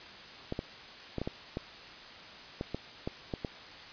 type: clicks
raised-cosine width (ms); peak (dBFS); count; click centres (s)
2; -20; 11; 0.524 / 0.591 / 1.183 / 1.216 / 1.275 / 1.571 / 2.611 / 2.746 / 3.075 / 3.338 / 3.448
effects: white hiss -48 dBFS RMS until 3.92 s + resampled to 11025 Hz